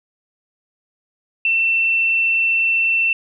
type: tone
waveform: sine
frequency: 2688 Hz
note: E7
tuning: 33 cents sharp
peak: -14 dBFS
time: 1.45-3.13 s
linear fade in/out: 2 ms
effects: none

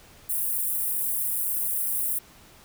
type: high-pass noise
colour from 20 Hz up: white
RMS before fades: -27 dBFS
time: 0.29-2.19 s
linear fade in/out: 10 ms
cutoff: 9100 Hz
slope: 48 dB/octave
effects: pink hiss -52 dBFS RMS until 2.64 s

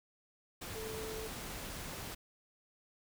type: tone in noise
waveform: sine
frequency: 440 Hz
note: A4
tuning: in tune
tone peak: -42 dBFS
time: 0.75-1.28 s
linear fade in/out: 10 ms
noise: pink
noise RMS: -44 dBFS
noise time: 0.61-2.15 s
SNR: -1 dB
effects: none

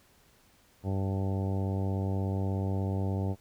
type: harmonic tone with a mistuned harmonic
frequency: 96.6 Hz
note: G2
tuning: 25 cents flat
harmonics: 1 / 2 / 3 / 4 / 5 / 6 / 7 / 8 / 9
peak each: -29 / -35 / -39 / -41 / -43 / -45 / -46 / -47 / -48 dBFS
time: 0.83-3.36 s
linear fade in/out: 50 ms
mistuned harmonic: 9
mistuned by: +21 cents
effects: pink hiss -63 dBFS RMS until 3.4 s

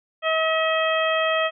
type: harmonic tone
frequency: 640 Hz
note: D#5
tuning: 49 cents sharp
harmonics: 1 / 2 / 3 / 4 / 5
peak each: -22 / -25 / -27 / -28 / -29 dBFS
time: 0.22-1.51 s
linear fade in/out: 50 ms
effects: none

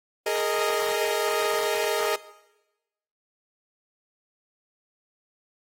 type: chord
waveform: sawtooth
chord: Ab suspended second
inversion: none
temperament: equal with one note detuned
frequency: 415.3 / 460 / 622.3 Hz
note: Ab4 / Bb4 / Eb5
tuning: 0 / -23 / 0 cents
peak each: -24 dBFS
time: 0.26-2.16 s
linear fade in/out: 5 ms
effects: noise-tail reverb RT60 1.0 s tail -17 dB re dry + AAC 48 kbps

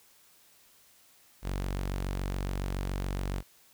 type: tone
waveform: sawtooth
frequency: 47.12 Hz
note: F#1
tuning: 32 cents sharp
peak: -27 dBFS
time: 1.42-3.43 s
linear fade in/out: 50 ms
effects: white hiss -61 dBFS RMS until 3.73 s

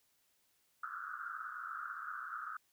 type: band-pass noise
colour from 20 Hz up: white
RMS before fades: -44 dBFS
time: 0.83-2.57 s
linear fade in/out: 5 ms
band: 1200 to 1500 Hz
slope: 96 dB/octave
effects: white hiss -75 dBFS RMS until 2.72 s

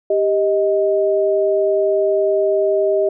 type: tone pair together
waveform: sine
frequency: 394.5 / 626.2 Hz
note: G4 / D#5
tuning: +11 / +11 cents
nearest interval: minor sixth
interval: 800 cents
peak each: -16 dBFS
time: 0.1-3.09 s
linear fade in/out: 5 ms
effects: none

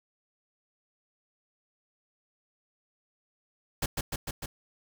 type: noise with echo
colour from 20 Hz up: pink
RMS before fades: -29 dBFS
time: 3.82-3.86 s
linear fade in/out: 5 ms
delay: 150 ms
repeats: 4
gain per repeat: -2 dB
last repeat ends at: 4.46 s
effects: none

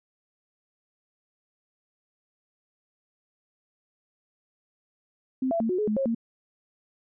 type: tone with pitch steps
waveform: sine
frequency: 260.3 / 670 / 226.1 / 365.2 / 423.4 / 212.8 / 541 / 229.8 Hz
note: C4 / E5 / A3 / F#4 / G#4 / G#3 / C#5 / A#3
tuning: -9 / +28 / +47 / -23 / +33 / +42 / -42 / -25 cents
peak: -23 dBFS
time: 5.42-6.148 s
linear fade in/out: 5 ms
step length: 91 ms
effects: none

